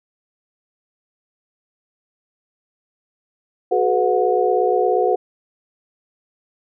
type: tone cluster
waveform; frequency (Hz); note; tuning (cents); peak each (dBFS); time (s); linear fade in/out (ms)
sine; 371.4 / 428.5 / 496.8 / 728; F#4 / A4 / B4 / F#5; +7 / -46 / +10 / -28; -20; 3.71-5.16; 10
effects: none